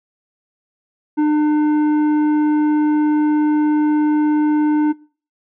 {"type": "tone with tanh clipping", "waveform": "triangle", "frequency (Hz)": 301.4, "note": "D4", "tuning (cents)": 45, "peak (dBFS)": -14, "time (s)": [1.17, 4.93], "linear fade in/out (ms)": 20, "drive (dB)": 13, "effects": ["noise-tail reverb RT60 0.4 s tail -22 dB re dry"]}